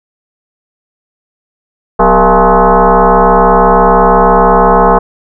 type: tone with frequency modulation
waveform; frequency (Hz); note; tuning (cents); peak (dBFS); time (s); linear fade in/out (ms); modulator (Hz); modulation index
sine; 185; F#3; 0; -3; 1.99-4.99; 10; 218; 4.7
effects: none